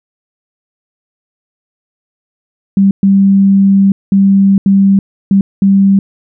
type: tone bursts at uneven times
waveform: sine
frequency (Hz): 196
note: G3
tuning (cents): 0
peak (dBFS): -4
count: 6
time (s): 2.77-2.91 / 3.03-3.92 / 4.12-4.58 / 4.66-4.99 / 5.31-5.41 / 5.62-5.99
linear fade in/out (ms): 2
effects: none